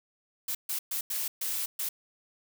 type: noise bursts at uneven times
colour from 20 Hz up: blue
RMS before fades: -32 dBFS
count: 6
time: 0.48-0.55 / 0.69-0.79 / 0.91-1.01 / 1.1-1.28 / 1.41-1.66 / 1.79-1.89 s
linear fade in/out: 5 ms
effects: none